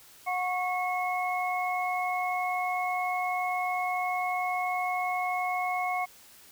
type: tone cluster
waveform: sine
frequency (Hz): 728 / 1103 / 2180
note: F#5 / C#6 / C#7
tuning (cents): -28 / -9 / -29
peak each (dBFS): -29 / -34 / -33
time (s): 0.26-6.06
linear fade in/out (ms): 20
effects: white hiss -54 dBFS RMS until 6.51 s